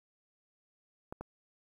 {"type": "clicks", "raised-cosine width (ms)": 1, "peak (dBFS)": -27, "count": 2, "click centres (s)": [1.125, 1.21], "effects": ["10-bit"]}